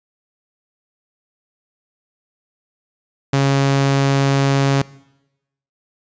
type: tone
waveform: sawtooth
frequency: 137.8 Hz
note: C#3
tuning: 10 cents flat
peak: -9 dBFS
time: 3.33-4.82 s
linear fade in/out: 5 ms
effects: noise-tail reverb RT60 0.9 s tail -21 dB re dry + resampled to 16000 Hz